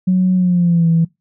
sine tone with pitch glide, 184.4 to 165.23 Hz, F#3 to E3, -6 to +4 cents, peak -9 dBFS, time 0.07-1.05 s, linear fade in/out 10 ms, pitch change -190 cents, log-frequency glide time 0.35-0.88 s, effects noise-tail reverb RT60 0.2 s tail -23 dB re dry + tanh soft clip ceiling -5 dBFS

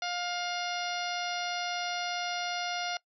harmonic tone, 707 Hz, F5, 21 cents sharp, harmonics 1 / 2 / 3 / 4 / 5 / 6 / 7 / 8, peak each -35 / -38 / -40 / -41 / -42 / -43 / -43 / -44 dBFS, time 0.02-2.97 s, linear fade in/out 2 ms, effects noise-tail reverb RT60 0.1 s tail -22 dB re dry

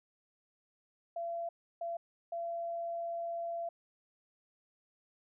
sine tone bursts at uneven times, 679 Hz, F5, 49 cents flat, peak -35 dBFS, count 3, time 1.16-1.49 / 1.81-1.97 / 2.32-3.69 s, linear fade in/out 5 ms, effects none

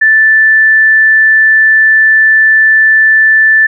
sine tone, 1760 Hz, A6, in tune, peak -3 dBFS, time 0.01-3.67 s, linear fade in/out 10 ms, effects none

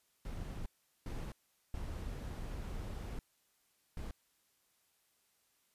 brown noise bursts at uneven times, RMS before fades -42 dBFS, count 4, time 0.25-0.66 / 1.06-1.32 / 1.74-3.19 / 3.97-4.11 s, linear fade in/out 2 ms, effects white hiss -75 dBFS RMS until 5.74 s + resampled to 32000 Hz

